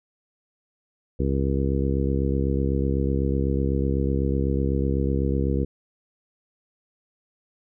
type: harmonic tone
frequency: 68 Hz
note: C#2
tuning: 33 cents flat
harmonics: 1 / 2 / 3 / 4 / 5 / 6 / 7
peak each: -24 / -27 / -29 / -30 / -31 / -32 / -32 dBFS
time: 1.19-5.65 s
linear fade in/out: 10 ms
effects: none